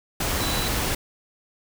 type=tone in noise; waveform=sine; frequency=3962 Hz; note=B7; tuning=5 cents sharp; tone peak=-31 dBFS; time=0.4-0.68 s; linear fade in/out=5 ms; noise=pink; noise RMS=-25 dBFS; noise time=0.2-0.95 s; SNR=-9 dB; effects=none